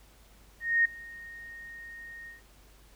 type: tone with ADSR envelope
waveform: sine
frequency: 1855 Hz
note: A#6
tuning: 9 cents flat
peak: -19 dBFS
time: 0.6-2.42 s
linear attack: 250 ms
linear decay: 8 ms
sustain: -23 dB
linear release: 140 ms
effects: added 50 Hz sine -57 dBFS peak until 2.95 s + pink hiss -60 dBFS RMS until 2.95 s